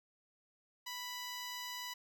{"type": "tone", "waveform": "10% pulse", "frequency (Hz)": 987.8, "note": "B5", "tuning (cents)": 0, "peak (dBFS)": -33, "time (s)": [0.86, 1.94], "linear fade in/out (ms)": 10, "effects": []}